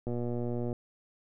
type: click train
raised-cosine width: 2 ms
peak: -22 dBFS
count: 80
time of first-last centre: 0.07-0.728 s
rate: 120 Hz
effects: none